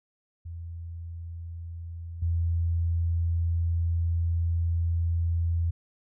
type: tone with level steps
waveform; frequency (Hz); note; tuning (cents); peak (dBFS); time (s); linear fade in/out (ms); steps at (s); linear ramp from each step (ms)
sine; 84.2; E2; +37; -35 / -23; 0.45-5.71; 10; 2.22; 5
effects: none